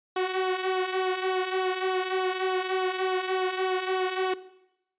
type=tone with flanger; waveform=sawtooth; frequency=373.1 Hz; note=F#4; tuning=14 cents sharp; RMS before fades=-27 dBFS; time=0.16-4.34 s; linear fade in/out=5 ms; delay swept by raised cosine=0.43 to 2.83 ms; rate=3.4 Hz; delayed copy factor=-0.55; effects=noise-tail reverb RT60 0.8 s tail -17 dB re dry + resampled to 8000 Hz